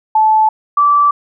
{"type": "tone pair in turn", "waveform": "sine", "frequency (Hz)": [870, 1161.3], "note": ["A5", "D6"], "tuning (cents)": [-20, -20], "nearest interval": "perfect fourth", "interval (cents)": 500, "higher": "second", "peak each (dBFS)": [-7, -7], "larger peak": "neither", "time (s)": [[0.15, 0.49], [0.77, 1.11]], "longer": "neither", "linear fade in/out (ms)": 5, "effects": []}